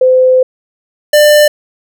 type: tone pair in turn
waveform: sine / square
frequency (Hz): 513 / 595.8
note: C5 / D5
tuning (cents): -34 / +25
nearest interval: minor third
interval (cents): 259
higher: second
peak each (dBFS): -4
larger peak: neither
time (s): 0.01-0.43 / 1.13-1.48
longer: first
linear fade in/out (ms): 5
effects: none